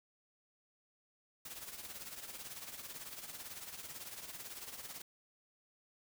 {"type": "noise with tremolo", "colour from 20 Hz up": "white", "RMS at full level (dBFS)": -45, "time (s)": [1.45, 5.02], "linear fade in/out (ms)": 5, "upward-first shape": "triangle", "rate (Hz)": 18, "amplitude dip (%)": 70, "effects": []}